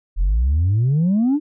sine exponential sweep, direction up, 39.88 to 311.1 Hz, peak -12 dBFS, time 0.16-1.4 s, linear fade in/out 50 ms, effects tanh soft clip ceiling -12 dBFS

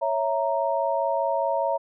sine chord, A# diminished, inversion first, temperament equal, 554.4 / 659.3 / 932.3 Hz, C#5 / E5 / A#5, 0 / 0 / 0 cents, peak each -26 dBFS, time 0.01-1.78 s, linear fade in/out 20 ms, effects none

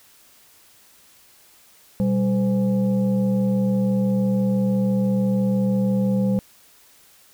sine tone with frequency modulation, 196 Hz, G3, in tune, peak -17 dBFS, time 2-6.39 s, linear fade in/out 0 ms, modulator 318 Hz, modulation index 0.67, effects white hiss -53 dBFS RMS until 7.33 s

